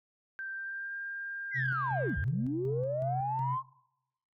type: tone with pitch glide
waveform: sine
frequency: 1568 to 1600 Hz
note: G6 to G6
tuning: 0 to +35 cents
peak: -36 dBFS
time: 0.39-2.24 s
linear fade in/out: 0 ms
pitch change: +35 cents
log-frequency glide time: 0.52-0.95 s
type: linear two-way sweep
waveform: sine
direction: down then up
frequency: 2095 to 58.5 to 1078 Hz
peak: -30 dBFS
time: 1.51-3.63 s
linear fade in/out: 50 ms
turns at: 2.18 s
type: tone with tremolo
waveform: sine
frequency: 130.81 Hz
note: C3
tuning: in tune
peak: -31 dBFS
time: 1.54-3.58 s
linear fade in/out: 50 ms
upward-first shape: square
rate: 2.7 Hz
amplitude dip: 45%
effects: noise-tail reverb RT60 0.9 s tail -23 dB re dry + tanh soft clip ceiling -21 dBFS